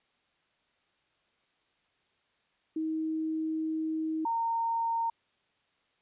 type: tone pair in turn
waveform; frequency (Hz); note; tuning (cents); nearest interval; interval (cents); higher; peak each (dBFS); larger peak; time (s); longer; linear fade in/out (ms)
sine; 316.9 / 918.9; D#4 / A#5; +32 / -25; octave + tritone; 1843; second; -29 / -27; second; 2.76-4.25 / 4.25-5.1; first; 5
effects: white hiss -72 dBFS RMS until 6.01 s + resampled to 8000 Hz